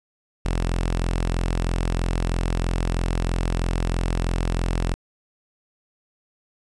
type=tone; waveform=sawtooth; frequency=43.09 Hz; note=F1; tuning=22 cents flat; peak=-17 dBFS; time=0.45-4.94 s; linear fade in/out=0 ms; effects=resampled to 24000 Hz + 9-bit